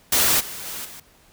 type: noise with level steps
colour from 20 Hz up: white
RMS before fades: -18 / -34 / -32 / -40 dBFS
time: 0.12-1 s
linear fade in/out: 5 ms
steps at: 0.39 / 0.65 / 0.84 s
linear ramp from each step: 20 ms
effects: pink hiss -55 dBFS RMS until 1.32 s